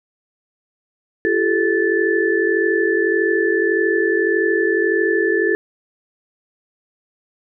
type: tone cluster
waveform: sine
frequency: 341.2 / 393.5 / 435.2 / 1749 Hz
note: F4 / G4 / A4 / A6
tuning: -40 / +7 / -19 / -11 cents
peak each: -20 dBFS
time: 1.25-5.55 s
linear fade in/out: 0 ms
effects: none